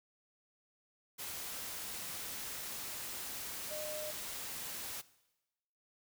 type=tone in noise; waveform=sine; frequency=610 Hz; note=D#5; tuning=34 cents flat; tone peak=-41 dBFS; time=3.7-4.12 s; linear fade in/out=20 ms; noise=white; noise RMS=-43 dBFS; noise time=1.18-5.02 s; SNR=-1 dB; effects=noise-tail reverb RT60 1.0 s tail -19 dB re dry